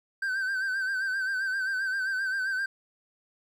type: tone with vibrato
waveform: triangle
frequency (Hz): 1551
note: G6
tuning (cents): -19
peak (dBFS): -25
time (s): 0.22-2.66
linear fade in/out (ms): 5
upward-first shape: sine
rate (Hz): 7.6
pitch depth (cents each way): 56
effects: none